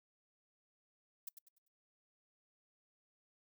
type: noise with echo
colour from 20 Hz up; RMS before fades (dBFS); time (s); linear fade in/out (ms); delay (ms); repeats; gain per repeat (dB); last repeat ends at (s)
violet; -44; 1.27-1.29; 5; 98; 4; -9; 1.682
effects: noise-tail reverb RT60 0.1 s tail -25 dB re dry